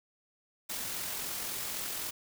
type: noise with amplitude modulation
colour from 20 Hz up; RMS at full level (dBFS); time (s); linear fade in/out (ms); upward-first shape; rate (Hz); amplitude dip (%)
white; -36; 0.69-2.11; 10; sine; 43.8; 25
effects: none